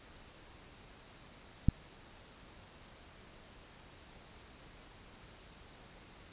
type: click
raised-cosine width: 5 ms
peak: -12 dBFS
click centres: 1.686 s
effects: pink hiss -56 dBFS RMS until 6.32 s + resampled to 8000 Hz